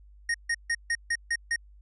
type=tone bursts; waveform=square; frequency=1862 Hz; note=A#6; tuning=2 cents flat; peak=-25 dBFS; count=7; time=0.29-1.561 s; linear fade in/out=5 ms; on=53 ms; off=150 ms; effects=added 50 Hz sine -50 dBFS peak until 1.81 s + resampled to 24000 Hz